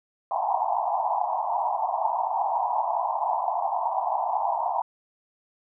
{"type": "band-pass noise", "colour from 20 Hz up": "white", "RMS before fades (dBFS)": -26, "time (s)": [0.31, 4.82], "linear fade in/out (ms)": 2, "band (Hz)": [670, 1000], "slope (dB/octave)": 96, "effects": []}